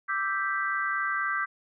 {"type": "chord", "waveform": "sine", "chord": "E minor seventh", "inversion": "third", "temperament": "equal", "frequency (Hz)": [1174.7, 1318.5, 1568, 1975.5], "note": ["D6", "E6", "G6", "B6"], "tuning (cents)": [0, 0, 0, 0], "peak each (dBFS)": [-31, -35, -29, -34], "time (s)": [0.08, 1.46], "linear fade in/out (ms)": 20, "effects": []}